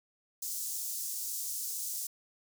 pink high-pass noise, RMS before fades -37 dBFS, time 0.42-2.07 s, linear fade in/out 5 ms, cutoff 6000 Hz, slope 24 dB/octave, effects none

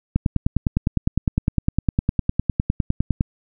click train, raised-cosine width 5 ms, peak -5 dBFS, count 31, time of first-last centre 0.16-3.209 s, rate 9.84 Hz, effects none

